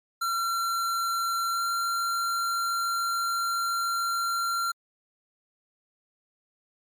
square tone with pitch glide, 1364 to 1373.5 Hz, F6 to F6, -41 to -29 cents, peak -26 dBFS, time 0.21-4.72 s, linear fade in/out 10 ms, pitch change +12 cents, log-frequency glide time 1.52-1.62 s, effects MP3 96 kbps

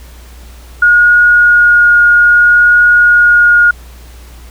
sine tone with vibrato, 1437 Hz, F6, 49 cents sharp, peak -3 dBFS, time 0.82-3.71 s, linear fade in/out 5 ms, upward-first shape triangle, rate 0.62 Hz, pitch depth 9 cents each way, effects added 60 Hz sine -31 dBFS peak until 4.5 s + pink hiss -40 dBFS RMS until 4.5 s

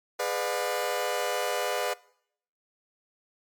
sawtooth chord, G# diminished seventh, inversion none, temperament just, 415.3 / 498.4 / 598 / 717.6 Hz, G#4 / B4 / D5 / F5, 0 / +16 / +31 / +47 cents, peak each -31 / -27 / -28 / -30 dBFS, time 0.19-1.94 s, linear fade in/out 10 ms, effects noise-tail reverb RT60 0.7 s tail -23 dB re dry + MP3 96 kbps

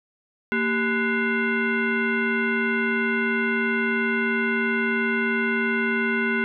sine tone with frequency modulation, 854 Hz, G#5, 48 cents sharp, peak -20 dBFS, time 0.52-6.44 s, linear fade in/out 0 ms, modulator 623 Hz, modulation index 2.3, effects none

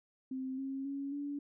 sine tone with pitch steps, 261.6 / 269.6 / 277.8 / 286.3 Hz, C4 / C#4 / C#4 / D4, 0 / -48 / +4 / -44 cents, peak -36 dBFS, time 0.31-1.39 s, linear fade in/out 5 ms, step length 270 ms, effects none

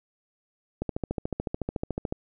click train, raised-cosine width 2 ms, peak -15 dBFS, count 19, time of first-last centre 0.82-2.124 s, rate 13.8 Hz, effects none

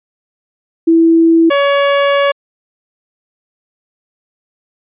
sine / sawtooth tone pair in turn, 329.6 / 563.5 Hz, E4 / C#5, 0 / +28 cents, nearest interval major sixth, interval 928 cents, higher second, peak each -5 / -5 dBFS, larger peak neither, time 0.87-1.5 / 1.5-2.32 s, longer second, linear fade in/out 10 ms, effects resampled to 8000 Hz

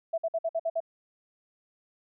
sine tone bursts, 659.3 Hz, E5, in tune, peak -25 dBFS, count 7, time 0.13-0.804 s, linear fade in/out 10 ms, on 50 ms, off 54 ms, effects none

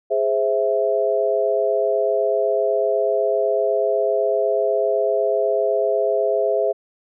sine chord, Ab augmented, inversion none, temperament equal, 415.3 / 523.3 / 659.3 Hz, Ab4 / C5 / E5, 0 / 0 / 0 cents, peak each -21 / -22 / -20 dBFS, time 0.1-6.73 s, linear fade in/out 20 ms, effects none

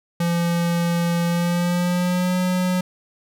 square tone with pitch glide, 171.1 to 182.32 Hz, F3 to F#3, -35 to -25 cents, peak -19 dBFS, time 0.2-2.81 s, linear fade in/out 5 ms, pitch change +110 cents, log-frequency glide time 1.26-2.38 s, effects none

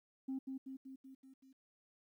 sine tone with echo, 265.6 Hz, C4, 26 cents sharp, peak -36 dBFS, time 0.28-0.39 s, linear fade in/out 10 ms, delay 190 ms, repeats 6, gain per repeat -4 dB, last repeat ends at 1.53 s, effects tanh soft clip ceiling -35 dBFS + 13-bit

